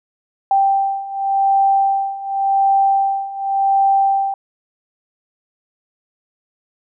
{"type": "beating tone pair", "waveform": "sine", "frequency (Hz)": [784, 784.89], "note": ["G5", "G5"], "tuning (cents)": [0, 2], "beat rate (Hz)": 0.89, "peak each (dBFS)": [-18, -15], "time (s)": [0.51, 4.34], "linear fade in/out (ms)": 2, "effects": []}